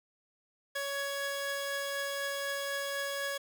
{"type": "tone pair together", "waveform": "sawtooth", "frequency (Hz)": [559, 1673], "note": ["C#5", "G#6"], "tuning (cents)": [14, 12], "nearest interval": "octave + perfect fifth", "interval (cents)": 1898, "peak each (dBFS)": [-32, -33], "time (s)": [0.75, 3.38], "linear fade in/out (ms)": 10, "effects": ["10-bit"]}